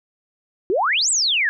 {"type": "exponential two-way sweep", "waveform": "sine", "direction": "up then down", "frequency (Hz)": [340, 8260, 1620], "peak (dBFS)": -16, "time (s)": [0.7, 1.49], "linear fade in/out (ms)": 0, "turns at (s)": 1.1, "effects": []}